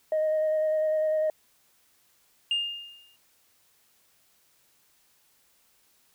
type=tone with vibrato; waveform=sine; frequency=622.3 Hz; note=D#5; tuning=in tune; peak=-21 dBFS; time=0.12-1.3 s; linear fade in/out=2 ms; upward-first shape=square; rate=10 Hz; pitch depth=10 cents each way
type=tone with exponential decay; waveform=sine; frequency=2819 Hz; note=F7; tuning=16 cents sharp; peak=-20 dBFS; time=2.51-3.16 s; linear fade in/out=2 ms; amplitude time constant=140 ms
effects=tanh soft clip ceiling -20 dBFS + white hiss -65 dBFS RMS until 6.14 s